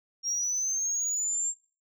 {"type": "linear sweep", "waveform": "sine", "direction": "up", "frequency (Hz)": [5570, 7450], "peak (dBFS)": -25, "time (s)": [0.23, 1.54], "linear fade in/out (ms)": 50, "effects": ["noise-tail reverb RT60 0.4 s tail -24 dB re dry", "tanh soft clip ceiling -24 dBFS"]}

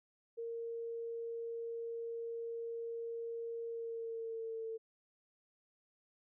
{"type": "tone with pitch glide", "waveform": "sine", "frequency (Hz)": [462.5, 448.3], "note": ["A#4", "A4"], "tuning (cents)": [-14, 32], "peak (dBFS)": -39, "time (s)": [0.37, 4.78], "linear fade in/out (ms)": 20, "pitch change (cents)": -54, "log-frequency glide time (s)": [3.67, 4.66], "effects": []}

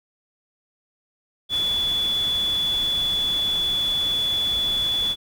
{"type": "tone in noise", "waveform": "sine", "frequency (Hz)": 3436, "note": "A7", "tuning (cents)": -42, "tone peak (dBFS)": -20, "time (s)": [1.49, 5.16], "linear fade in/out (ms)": 50, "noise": "pink", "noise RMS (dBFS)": -36, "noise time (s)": [1.49, 5.16], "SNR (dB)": 13, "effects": []}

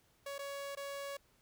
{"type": "tone with dropouts", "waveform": "sawtooth", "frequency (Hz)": 560, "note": "C#5", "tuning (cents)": 18, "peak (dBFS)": -37, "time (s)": [0.26, 1.17], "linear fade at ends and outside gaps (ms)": 5, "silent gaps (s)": [[0.382, 0.39], [0.752, 0.771]], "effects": ["pink hiss -71 dBFS RMS until 1.41 s"]}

